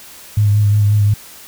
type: tone with vibrato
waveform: sine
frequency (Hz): 103.83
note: G#2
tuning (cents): 0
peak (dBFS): -9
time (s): 0.37-1.14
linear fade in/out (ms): 5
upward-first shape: sine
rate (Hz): 5.6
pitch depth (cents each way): 28
effects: white hiss -38 dBFS RMS until 1.47 s